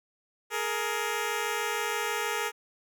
10% pulse tone pair together, 419.8 / 466.2 Hz, G#4 / A#4, +19 / 0 cents, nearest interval major second, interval 181 cents, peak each -23 dBFS, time 0.5-2.52 s, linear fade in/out 50 ms, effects none

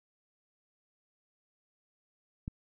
click, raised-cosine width 5 ms, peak -24 dBFS, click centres 2.479 s, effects none

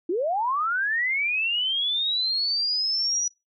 sine linear sweep, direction up, 317.7 to 5880 Hz, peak -22 dBFS, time 0.09-3.28 s, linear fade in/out 5 ms, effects noise-tail reverb RT60 0.2 s tail -23 dB re dry

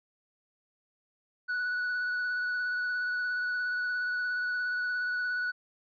triangle tone with vibrato, 1476 Hz, F#6, 5 cents flat, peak -27 dBFS, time 1.48-5.52 s, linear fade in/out 20 ms, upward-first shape sine, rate 17 Hz, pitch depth 16 cents each way, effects resampled to 11025 Hz

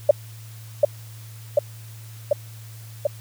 sine tone with echo, 584 Hz, D5, 10 cents flat, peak -7 dBFS, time 0.09-0.11 s, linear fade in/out 5 ms, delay 740 ms, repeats 4, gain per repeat -2 dB, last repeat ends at 3.07 s, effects added 111 Hz sine -38 dBFS peak until 3.2 s + white hiss -48 dBFS RMS until 3.2 s

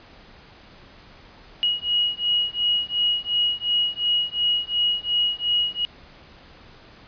sine beating tone pair, 2897 / 2899.8 Hz, F#7 / F#7, -37 / -36 cents, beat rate 2.8 Hz, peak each -23 dBFS, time 1.63-5.85 s, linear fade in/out 0 ms, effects pink hiss -48 dBFS RMS until 7.07 s + resampled to 11025 Hz

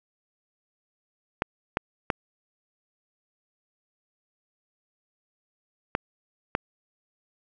clicks, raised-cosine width 0.5 ms, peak -8 dBFS, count 5, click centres 1.421 / 1.771 / 2.102 / 5.951 / 6.551 s, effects none

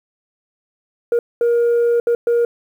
sine tone bursts at uneven times, 472.4 Hz, A#4, 23 cents sharp, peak -10 dBFS, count 4, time 1.12-1.19 / 1.41-2 / 2.07-2.15 / 2.27-2.45 s, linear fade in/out 2 ms, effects tanh soft clip ceiling -11 dBFS + 8-bit

